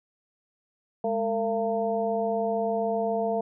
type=harmonic tone with a mistuned harmonic; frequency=227 Hz; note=A#3; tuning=46 cents flat; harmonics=1 / 2 / 3 / 4; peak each=-32 / -28 / -27 / -37 dBFS; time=1.04-3.41 s; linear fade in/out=5 ms; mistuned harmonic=1; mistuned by=-150 cents; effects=none